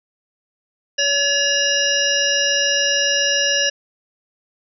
harmonic tone with a mistuned harmonic, 567 Hz, C#5, 39 cents sharp, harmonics 1 / 3 / 5 / 7 / 9 / 10, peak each -24 / -21 / -20 / -31 / -24 / -22 dBFS, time 0.98-3.7 s, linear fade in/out 10 ms, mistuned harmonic 7, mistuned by -24 cents, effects none

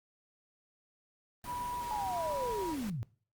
pink noise, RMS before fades -46 dBFS, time 1.44-2.9 s, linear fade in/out 2 ms
sine tone with vibrato, 969 Hz, B5, 33 cents flat, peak -36 dBFS, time 1.45-2.76 s, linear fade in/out 50 ms, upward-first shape square, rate 1.4 Hz, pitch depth 14 cents each way
sine linear sweep, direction down, 873 to 98 Hz, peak -34 dBFS, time 1.91-3.03 s, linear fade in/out 0 ms
effects noise-tail reverb RT60 0.4 s tail -20 dB re dry + Opus 32 kbps

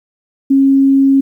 sine tone, 272.2 Hz, C#4, 31 cents flat, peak -6 dBFS, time 0.5-1.21 s, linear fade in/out 10 ms, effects 8-bit

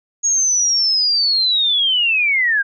sine linear sweep, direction down, 6645 to 1568 Hz, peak -13 dBFS, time 0.23-2.63 s, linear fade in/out 20 ms, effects none

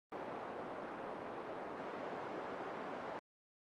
pink band-pass noise, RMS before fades -45 dBFS, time 0.12-3.19 s, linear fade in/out 0 ms, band 370 to 1100 Hz, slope 12 dB/octave, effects Opus 32 kbps

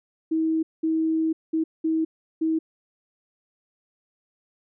sine tone bursts at uneven times, 320.5 Hz, E4, 49 cents flat, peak -20 dBFS, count 5, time 0.31-0.63 / 0.83-1.33 / 1.53-1.64 / 1.84-2.05 / 2.41-2.59 s, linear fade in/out 10 ms, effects none

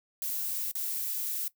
violet noise with dropouts, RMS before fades -33 dBFS, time 0.22-1.48 s, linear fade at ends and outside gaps 1 ms, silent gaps 0.714-0.753 s, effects noise-tail reverb RT60 0.1 s tail -18 dB re dry

